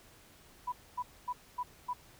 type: tone bursts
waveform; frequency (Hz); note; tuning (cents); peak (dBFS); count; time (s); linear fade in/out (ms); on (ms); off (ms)
sine; 987.8; B5; 0; -32; 5; 0.67-1.935; 10; 53; 250
effects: pink hiss -59 dBFS RMS until 2.19 s